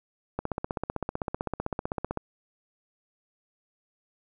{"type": "click train", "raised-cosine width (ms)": 1, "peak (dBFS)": -15, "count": 29, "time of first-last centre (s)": [0.39, 2.173], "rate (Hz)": 15.7, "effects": []}